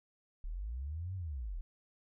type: linear two-way sweep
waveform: sine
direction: up then down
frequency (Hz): 34.18 to 96.6 to 34.18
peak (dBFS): -37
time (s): 0.44-1.61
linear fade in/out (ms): 0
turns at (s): 1.15
effects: none